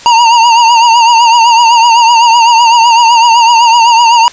square tone with vibrato, 932.3 Hz, A#5, in tune, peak -3 dBFS, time 0.06-4.28 s, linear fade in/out 0 ms, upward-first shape triangle, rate 7.9 Hz, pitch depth 80 cents each way, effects white hiss -31 dBFS RMS until 4.32 s + resampled to 16000 Hz

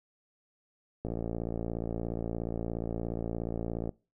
click train, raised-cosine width 2 ms, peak -21 dBFS, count 163, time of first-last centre 1.05-3.892 s, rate 57 Hz, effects noise-tail reverb RT60 0.3 s tail -22 dB re dry

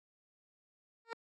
15% pulse tone with exponential growth, 460 Hz, A#4, 23 cents flat, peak -29 dBFS, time 1.05-1.13 s, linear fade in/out 0 ms, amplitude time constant 17 ms, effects high-pass 300 Hz 12 dB/octave + low-pass 4000 Hz 12 dB/octave

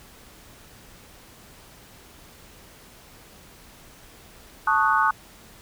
sine chord, D# half-diminished seventh, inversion second, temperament equal, 880 / 1108.7 / 1244.5 / 1480 Hz, A5 / C#6 / D#6 / F#6, 0 / 0 / 0 / 0 cents, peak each -23 dBFS, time 4.67-5.11 s, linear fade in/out 5 ms, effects pink hiss -49 dBFS RMS until 5.61 s

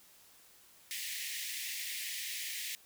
pink high-pass noise, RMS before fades -40 dBFS, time 0.91-2.75 s, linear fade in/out 0 ms, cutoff 1800 Hz, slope 96 dB/octave, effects white hiss -61 dBFS RMS until 2.85 s

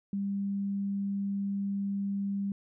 sine tone, 198.8 Hz, G3, 25 cents sharp, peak -29 dBFS, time 0.13-2.52 s, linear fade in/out 2 ms, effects none

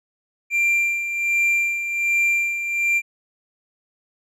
triangle tone with tremolo, 2372 Hz, D7, 17 cents sharp, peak -14 dBFS, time 0.5-3.02 s, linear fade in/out 50 ms, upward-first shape sine, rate 1.3 Hz, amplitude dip 60%, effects resampled to 32000 Hz

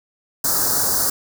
white band-stop noise, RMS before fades -19 dBFS, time 0.44-1.1 s, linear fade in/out 5 ms, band 1600 to 4500 Hz, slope 48 dB/octave, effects none

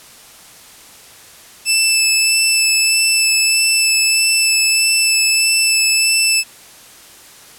15% pulse tone with vibrato, 2637 Hz, E7, in tune, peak -4 dBFS, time 1.65-6.44 s, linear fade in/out 50 ms, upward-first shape sine, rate 1.6 Hz, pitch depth 11 cents each way, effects white hiss -41 dBFS RMS until 7.58 s + low-pass 12000 Hz 12 dB/octave

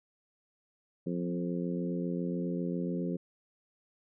harmonic tone with a mistuned harmonic, 87.31 Hz, F2, in tune, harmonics 2 / 3 / 4 / 5 / 6, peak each -33 / -37 / -39 / -41 / -43 dBFS, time 1.06-3.17 s, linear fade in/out 10 ms, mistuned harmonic 2, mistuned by +18 cents, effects none

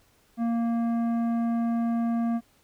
sine tone with tanh clipping, 232.3 Hz, A#3, 6 cents flat, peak -25 dBFS, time 0.37-2.41 s, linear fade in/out 50 ms, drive 11 dB, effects pink hiss -63 dBFS RMS until 2.63 s

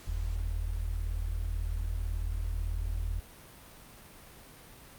sine tone pair together, 42.96 / 81.1 Hz, F1 / E2, -28 / -28 cents, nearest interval major seventh, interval 1100 cents, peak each -31 / -35 dBFS, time 0.07-3.2 s, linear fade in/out 10 ms, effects pink hiss -52 dBFS RMS until 4.98 s + Opus 48 kbps

